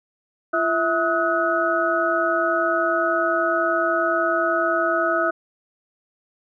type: tone cluster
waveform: sine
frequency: 340.4 / 654 / 1274 / 1476 Hz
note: F4 / E5 / D#6 / F#6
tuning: -44 / -14 / +41 / -5 cents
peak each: -26 / -22 / -23 / -24 dBFS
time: 0.53-5.31 s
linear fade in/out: 10 ms
effects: none